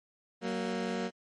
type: tone pair together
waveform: 20% pulse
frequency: 187.37 / 233.1 Hz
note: F#3 / A#3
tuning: +22 / 0 cents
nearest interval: major third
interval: 378 cents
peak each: -30 / -29 dBFS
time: 0.41-1.11 s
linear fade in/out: 50 ms
effects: low-pass 6000 Hz 12 dB/octave + MP3 48 kbps